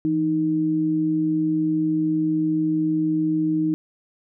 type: tone pair together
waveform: sine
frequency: 165.28 / 312 Hz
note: E3 / D#4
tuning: +5 / +5 cents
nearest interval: major seventh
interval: 1100 cents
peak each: -27 / -19 dBFS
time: 0.05-3.74 s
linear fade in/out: 0 ms
effects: none